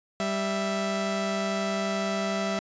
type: tone pair together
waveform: sawtooth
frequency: 196.22 / 660 Hz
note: G3 / E5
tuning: +2 / +2 cents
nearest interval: octave + major sixth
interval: 2100 cents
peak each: -25 dBFS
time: 0.2-2.59 s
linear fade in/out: 0 ms
effects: resampled to 16000 Hz